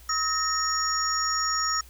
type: tone cluster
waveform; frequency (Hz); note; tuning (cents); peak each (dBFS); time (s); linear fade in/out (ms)
sine; 1279 / 1838 / 5560 / 6840; D#6 / A#6 / F8 / A8; +47 / -25 / -9 / -50; -27 / -33 / -28 / -31; 0.09-1.81; 5
effects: added 60 Hz sine -48 dBFS peak until 1.89 s + white hiss -54 dBFS RMS until 1.89 s